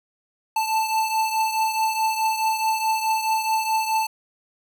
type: beating tone pair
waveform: square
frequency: 880 / 884.7 Hz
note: A5 / A5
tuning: 0 / +9 cents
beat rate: 4.7 Hz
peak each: -22 / -28 dBFS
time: 0.56-4.07 s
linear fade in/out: 5 ms
effects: none